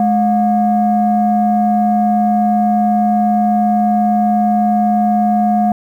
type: tone pair together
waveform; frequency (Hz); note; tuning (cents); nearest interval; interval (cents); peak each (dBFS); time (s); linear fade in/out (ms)
sine; 211.4 / 716.8; G#3 / F5; +31 / +45; octave + major sixth; 2114; -12; 0-5.72; 2
effects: tanh soft clip ceiling -4 dBFS + 8-bit